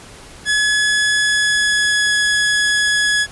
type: tone with pitch glide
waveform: sawtooth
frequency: 1697 to 1686.3 Hz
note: G#6 to G#6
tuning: +37 to +26 cents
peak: -10 dBFS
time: 0.45-3.27 s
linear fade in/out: 50 ms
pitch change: -11 cents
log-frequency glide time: 1.18-2.14 s
effects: pink hiss -39 dBFS RMS until 3.31 s + resampled to 24000 Hz